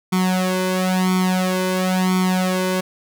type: tone with flanger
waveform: sawtooth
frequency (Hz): 185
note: F#3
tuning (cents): 0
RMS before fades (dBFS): -19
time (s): 0.12-2.81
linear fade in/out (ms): 10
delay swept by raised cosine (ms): 0.89 to 1.99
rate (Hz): 0.98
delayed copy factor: +0.9
effects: none